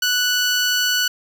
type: tone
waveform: 15% pulse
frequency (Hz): 1481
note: F#6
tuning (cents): +1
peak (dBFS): -10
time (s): 0.02-1.08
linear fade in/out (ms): 5
effects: none